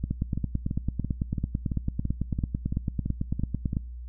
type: two click trains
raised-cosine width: 5 ms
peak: -14 / -16 dBFS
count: 34 / 12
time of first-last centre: 0.11-3.769 / 0.04-3.731 s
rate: 9.02 / 2.98 Hz
effects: noise-tail reverb RT60 0.5 s tail -25 dB re dry + added 60 Hz sine -36 dBFS peak until 4.08 s